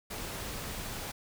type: noise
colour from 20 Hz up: pink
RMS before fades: -39 dBFS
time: 0.1-1.12 s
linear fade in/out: 10 ms
effects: none

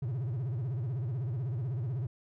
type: tone with vibrato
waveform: triangle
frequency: 123.47 Hz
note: B2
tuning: in tune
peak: -29 dBFS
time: 0.02-2.07 s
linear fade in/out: 5 ms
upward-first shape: sine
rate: 16 Hz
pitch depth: 250 cents each way
effects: none

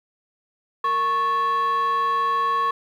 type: tone with frequency modulation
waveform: sine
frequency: 1104 Hz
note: C#6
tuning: 7 cents flat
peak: -16 dBFS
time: 0.84-2.71 s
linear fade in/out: 5 ms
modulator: 641 Hz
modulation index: 0.38
effects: tanh soft clip ceiling -18 dBFS + 9-bit

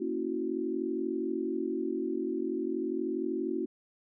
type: chord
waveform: sine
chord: F# dominant seventh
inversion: first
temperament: equal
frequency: 233.1 / 277.2 / 329.6 / 370 Hz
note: A#3 / C#4 / E4 / F#4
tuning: 0 / 0 / 0 / 0 cents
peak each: -38 / -36 / -34 / -34 dBFS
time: 0-3.66 s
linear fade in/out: 10 ms
effects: none

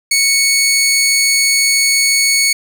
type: tone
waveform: 15% pulse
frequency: 2217 Hz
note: C#7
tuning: in tune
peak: -4 dBFS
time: 0.11-2.53 s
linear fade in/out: 5 ms
effects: none

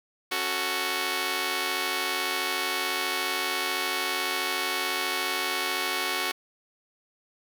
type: chord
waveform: 5% pulse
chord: F# minor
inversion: second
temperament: just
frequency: 277.5 / 370 / 444 Hz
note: C#4 / F#4 / A4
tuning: +2 / 0 / +16 cents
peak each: -24 / -18 / -22 dBFS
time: 0.31-6.32 s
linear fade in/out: 10 ms
effects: none

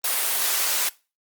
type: high-pass noise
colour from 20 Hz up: white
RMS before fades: -23 dBFS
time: 0.04-0.89 s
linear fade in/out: 5 ms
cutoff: 540 Hz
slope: 12 dB/octave
effects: noise-tail reverb RT60 0.3 s tail -21 dB re dry + Opus 24 kbps

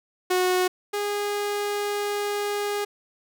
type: tone pair in turn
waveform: sawtooth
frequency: 365.9 / 410.7 Hz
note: F#4 / G#4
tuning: -19 / -19 cents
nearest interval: major second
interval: 200 cents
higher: second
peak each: -16 / -21 dBFS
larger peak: first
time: 0.3-0.68 / 0.93-2.85 s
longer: second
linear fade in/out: 10 ms
effects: none

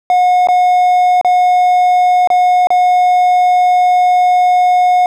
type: tone with dropouts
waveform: triangle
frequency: 724 Hz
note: F#5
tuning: 38 cents flat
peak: -5 dBFS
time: 0.1-5.06 s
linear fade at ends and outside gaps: 1 ms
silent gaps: 0.472-0.486 / 1.213-1.247 / 2.274-2.302 / 2.671-2.704 s
effects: none

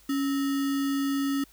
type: tone with sample-and-hold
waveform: sine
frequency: 277.2 Hz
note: C#4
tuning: in tune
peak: -24 dBFS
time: 0.09-1.44 s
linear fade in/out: 5 ms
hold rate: 1575 Hz
effects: added 50 Hz sine -59 dBFS peak until 1.52 s + white hiss -58 dBFS RMS until 1.52 s

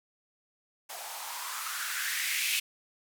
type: noise with band-pass filter sweep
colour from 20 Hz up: violet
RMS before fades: -34 dBFS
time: 0.89-2.6 s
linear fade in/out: 10 ms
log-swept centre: 670 to 2600 Hz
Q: 3.8
effects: none

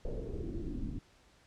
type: noise with low-pass filter sweep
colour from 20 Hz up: brown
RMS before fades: -38 dBFS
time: 0.05-0.99 s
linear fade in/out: 5 ms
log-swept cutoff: 510 to 240 Hz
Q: 5.1
effects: pink hiss -64 dBFS RMS until 1.46 s + low-pass 7000 Hz 12 dB/octave

